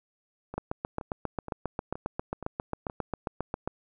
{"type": "two click trains", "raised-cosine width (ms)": 1, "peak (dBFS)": [-16, -24], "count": [24, 6], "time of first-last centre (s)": [[0.58, 3.676], [0.54, 2.898]], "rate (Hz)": [7.43, 2.12], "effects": []}